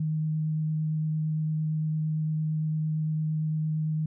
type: tone with vibrato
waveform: sine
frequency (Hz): 155.7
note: D#3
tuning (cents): +2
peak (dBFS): -25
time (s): 0-4.06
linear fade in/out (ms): 5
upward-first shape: triangle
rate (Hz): 8.8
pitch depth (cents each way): 11
effects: none